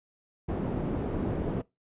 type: low-pass noise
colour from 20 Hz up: white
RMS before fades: -31 dBFS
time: 0.48-1.62 s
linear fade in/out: 10 ms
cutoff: 330 Hz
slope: 12 dB/octave
effects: noise-tail reverb RT60 0.2 s tail -21 dB re dry + resampled to 8000 Hz